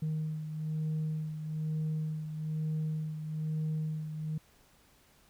sine beating tone pair, 155.56 / 156.66 Hz, D#3 / D#3, 0 / +12 cents, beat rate 1.1 Hz, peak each -31 / -38 dBFS, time 0.02-4.38 s, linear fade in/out 5 ms, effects tanh soft clip ceiling -28 dBFS + pink hiss -64 dBFS RMS until 5.29 s

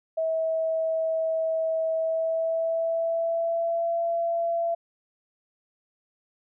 sine tone with pitch glide, 646 to 675.8 Hz, E5 to E5, -35 to +43 cents, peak -23 dBFS, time 0.17-4.75 s, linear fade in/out 10 ms, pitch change +78 cents, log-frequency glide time 1.94-3.96 s, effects none

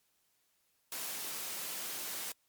white high-pass noise, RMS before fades -40 dBFS, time 0.92-2.32 s, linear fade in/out 2 ms, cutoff 190 Hz, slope 12 dB/octave, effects white hiss -75 dBFS RMS until 2.48 s + MP3 96 kbps

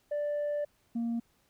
sine tone pair in turn, 587.3 / 233.1 Hz, D5 / A#3, 0 / 0 cents, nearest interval octave + major third, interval 1600 cents, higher first, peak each -27 / -27 dBFS, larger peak neither, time 0.11-0.65 / 0.95-1.2 s, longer first, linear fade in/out 10 ms, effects tanh soft clip ceiling -28 dBFS + pink hiss -70 dBFS RMS until 1.49 s

